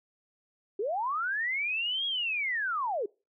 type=linear two-way sweep; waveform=sine; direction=up then down; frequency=370 to 3322 to 370 Hz; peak=-28 dBFS; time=0.79-3.06 s; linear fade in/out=5 ms; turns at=2.06 s; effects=noise-tail reverb RT60 0.3 s tail -25 dB re dry